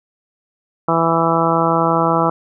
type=harmonic tone; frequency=165.5 Hz; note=E3; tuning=7 cents sharp; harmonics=1 / 2 / 3 / 4 / 5 / 6 / 7 / 8; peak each=-21 / -21 / -21 / -21 / -21 / -21 / -21 / -21 dBFS; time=0.88-2.3 s; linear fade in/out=5 ms; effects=none